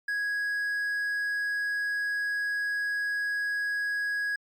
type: tone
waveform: triangle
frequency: 1660 Hz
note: G#6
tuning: 1 cent flat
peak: -25 dBFS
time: 0.08-4.36 s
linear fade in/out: 5 ms
effects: MP3 96 kbps